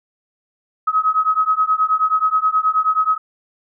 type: beating tone pair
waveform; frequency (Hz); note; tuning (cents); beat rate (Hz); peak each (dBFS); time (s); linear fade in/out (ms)
sine; 1269 / 1278.4; D#6 / D#6; +34 / +47; 9.4; -17; 0.87-3.18; 10
effects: none